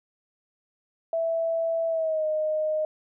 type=tone with pitch glide; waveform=sine; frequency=659.3 to 618.7 Hz; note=E5 to D#5; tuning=0 to -10 cents; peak=-23 dBFS; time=1.13-2.85 s; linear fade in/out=2 ms; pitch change=-110 cents; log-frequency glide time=1.88-2.26 s; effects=none